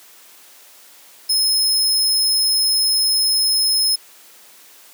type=tone; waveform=sawtooth; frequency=5170 Hz; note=E8; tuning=34 cents flat; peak=-12 dBFS; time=1.29-3.96 s; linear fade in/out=10 ms; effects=white hiss -46 dBFS RMS until 4.93 s + high-pass 300 Hz 12 dB/octave